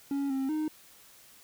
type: tone with pitch steps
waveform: triangle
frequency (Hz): 279.3 / 267.6 / 309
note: C#4 / C4 / D#4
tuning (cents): +13 / +39 / -12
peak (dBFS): -26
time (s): 0.11-0.68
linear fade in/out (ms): 2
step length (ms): 190
effects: white hiss -56 dBFS RMS until 1.43 s